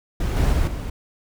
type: noise with level steps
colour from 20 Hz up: brown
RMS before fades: -22 / -18 / -20 / -28 dBFS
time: 0.2-0.9 s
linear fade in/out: 5 ms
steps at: 0.36 / 0.52 / 0.67 s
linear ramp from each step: 5 ms
effects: none